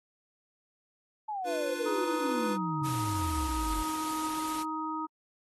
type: exponential sweep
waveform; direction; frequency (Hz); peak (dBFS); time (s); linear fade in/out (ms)
sine; down; 880 to 43.56; -32; 1.28-3.83; 10
type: chord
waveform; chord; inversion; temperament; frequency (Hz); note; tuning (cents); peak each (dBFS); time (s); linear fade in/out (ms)
square; B diminished; first; equal with one note detuned; 298.1 / 349.2 / 493.9; D4 / F4 / B4; +26 / 0 / 0; -40 / -39 / -34; 1.44-2.58; 50
type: harmonic tone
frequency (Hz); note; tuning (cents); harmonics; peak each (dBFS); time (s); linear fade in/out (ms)
313.5; D#4; +13; 1 / 3 / 4; -36 / -36 / -36; 1.85-5.07; 20
type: noise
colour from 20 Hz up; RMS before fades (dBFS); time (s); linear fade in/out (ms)
white; -40; 2.84-4.64; 20
effects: AAC 32 kbps